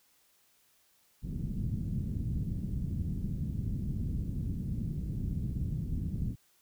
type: low-pass noise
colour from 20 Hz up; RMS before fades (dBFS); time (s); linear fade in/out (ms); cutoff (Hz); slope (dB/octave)
white; -34; 1.22-6.36; 50; 190; 24
effects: white hiss -68 dBFS RMS until 6.61 s